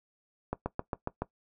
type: slowing click train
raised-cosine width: 1 ms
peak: -17 dBFS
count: 6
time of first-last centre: 0.53-1.22 s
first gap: 130 ms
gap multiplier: 1.03
effects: noise-tail reverb RT60 0.1 s tail -18 dB re dry